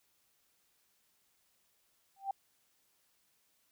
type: tone with exponential growth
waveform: sine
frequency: 784 Hz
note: G5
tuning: in tune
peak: -29 dBFS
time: 2.16-2.31 s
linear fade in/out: 5 ms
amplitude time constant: 32 ms
effects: white hiss -74 dBFS RMS until 3.71 s